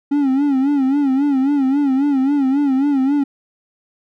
triangle tone with vibrato, 275.7 Hz, C#4, 9 cents flat, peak -11 dBFS, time 0.11-3.24 s, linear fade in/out 10 ms, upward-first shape sine, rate 3.7 Hz, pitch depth 100 cents each way, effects none

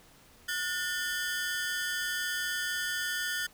sawtooth ring-modulated tone, 1621 Hz, G#6, 42 cents flat, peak -24 dBFS, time 0.48-3.47 s, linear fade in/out 10 ms, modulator 172 Hz, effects pink hiss -58 dBFS RMS until 3.53 s

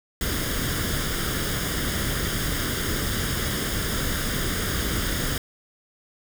pink noise with comb filter, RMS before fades -26 dBFS, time 0.21-5.38 s, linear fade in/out 2 ms, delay 0.59 ms, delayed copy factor +0.65, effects none

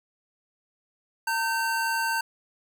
square tone pair together, 911.5 / 1547 Hz, A#5 / G6, -39 / -23 cents, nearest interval major sixth, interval 916 cents, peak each -28 dBFS, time 1.27-2.21 s, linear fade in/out 5 ms, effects none

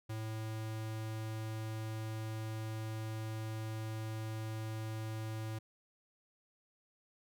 square tone, 110 Hz, A2, in tune, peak -39 dBFS, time 0.09-5.59 s, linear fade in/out 10 ms, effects none

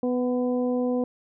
harmonic tone with a mistuned harmonic, 248.4 Hz, B3, 10 cents sharp, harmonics 1 / 2 / 3 / 4, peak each -24 / -26 / -37 / -43 dBFS, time 0.03-1.04 s, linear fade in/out 2 ms, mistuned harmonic 4, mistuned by +24 cents, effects none

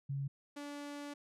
sine / sawtooth tone pair in turn, 138.59 / 288.8 Hz, C#3 / D4, 0 / -29 cents, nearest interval octave + minor second, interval 1271 cents, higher second, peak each -35 / -39 dBFS, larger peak first, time 0.09-0.28 / 0.56-1.14 s, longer second, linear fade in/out 10 ms, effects low-pass 10000 Hz 12 dB/octave

